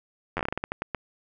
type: slowing click train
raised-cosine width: 0.5 ms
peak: -13 dBFS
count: 13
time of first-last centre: 0.37-0.947 s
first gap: 10 ms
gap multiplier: 1.26
effects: none